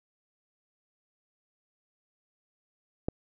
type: click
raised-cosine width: 2 ms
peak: -15 dBFS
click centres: 3.085 s
effects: none